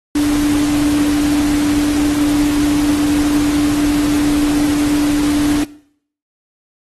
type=tone in noise; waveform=sine; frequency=293.6 Hz; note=D4; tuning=in tune; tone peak=-11 dBFS; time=0.15-5.64 s; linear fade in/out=5 ms; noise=pink; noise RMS=-24 dBFS; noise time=0.15-5.64 s; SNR=+10 dB; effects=noise-tail reverb RT60 0.6 s tail -19 dB re dry + AAC 32 kbps